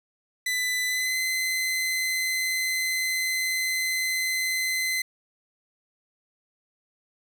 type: tone with pitch glide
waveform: sawtooth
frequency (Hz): 2000 to 2047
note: B6 to C7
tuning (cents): +21 to -38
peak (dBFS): -21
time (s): 0.46-5.02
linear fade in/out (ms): 5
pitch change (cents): +41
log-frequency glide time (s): 0.87-1.18
effects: none